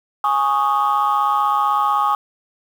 sine chord, Ab suspended fourth, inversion none, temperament equal, 830.6 / 1108.7 / 1244.5 Hz, Ab5 / Db6 / Eb6, 0 / 0 / 0 cents, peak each -18 dBFS, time 0.24-2.15 s, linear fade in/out 2 ms, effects tanh soft clip ceiling -9 dBFS + 7-bit

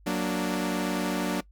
sawtooth chord, Gb augmented, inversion none, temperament equal, 185 / 233.1 / 293.7 Hz, Gb3 / Bb3 / D4, 0 / 0 / 0 cents, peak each -26 / -28 / -26 dBFS, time 0.06-1.41 s, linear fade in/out 10 ms, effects noise-tail reverb RT60 0.1 s tail -20 dB re dry + added 50 Hz sine -52 dBFS peak until 1.51 s

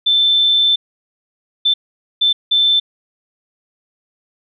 sine tone bursts at uneven times, 3539 Hz, A7, 9 cents sharp, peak -10 dBFS, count 4, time 0.06-0.76 / 1.65-1.74 / 2.21-2.33 / 2.51-2.8 s, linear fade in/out 10 ms, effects none

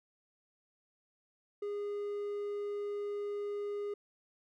triangle tone, 410 Hz, G#4, 22 cents flat, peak -33 dBFS, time 1.62-3.94 s, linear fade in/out 5 ms, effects none

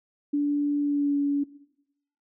sine tone with pitch glide, 289.7 to 284.6 Hz, D4 to C#4, -24 to +46 cents, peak -21 dBFS, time 0.33-1.44 s, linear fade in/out 10 ms, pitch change -30 cents, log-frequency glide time 0.8-1.17 s, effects noise-tail reverb RT60 0.8 s tail -18 dB re dry

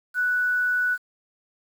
sine tone with quantisation, 1481 Hz, F#6, 1 cent sharp, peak -20 dBFS, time 0.14-0.98 s, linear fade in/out 50 ms, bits 8, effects none

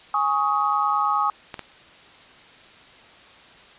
sine chord, Ab suspended fourth, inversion none, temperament equal with one note detuned, 830.6 / 1108.7 / 1258.2 Hz, Ab5 / Db6 / Eb6, 0 / 0 / +19 cents, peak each -24 / -24 / -22 dBFS, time 0.14-1.3 s, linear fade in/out 2 ms
clicks, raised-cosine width 0.3 ms, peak -16 dBFS, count 2, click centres 1.542 / 1.593 s
effects white hiss -48 dBFS RMS until 3.78 s + resampled to 8000 Hz

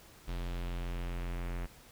square tone with low-pass filter sweep, 43.65 Hz, F1, in tune, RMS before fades -37 dBFS, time 0.27-1.67 s, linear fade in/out 20 ms, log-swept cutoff 3900 to 2200 Hz, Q 1.7, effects pink hiss -57 dBFS RMS until 1.91 s

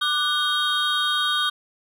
triangle tone cluster, 1186 / 1485 / 3224 / 3745 Hz, D6 / F#6 / G7 / A#7, +17 / +6 / +48 / +7 cents, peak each -24 dBFS, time 0.01-1.5 s, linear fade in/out 10 ms, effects none

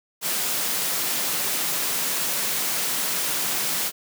white high-pass noise, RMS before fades -25 dBFS, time 0.21-3.92 s, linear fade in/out 50 ms, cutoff 130 Hz, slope 96 dB/octave, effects none

